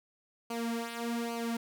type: tone with flanger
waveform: sawtooth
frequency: 233.1 Hz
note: A#3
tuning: in tune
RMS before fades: -35 dBFS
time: 0.5-1.57 s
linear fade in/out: 5 ms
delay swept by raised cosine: 0.55 to 4.15 ms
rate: 1.2 Hz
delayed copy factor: -0.75
effects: none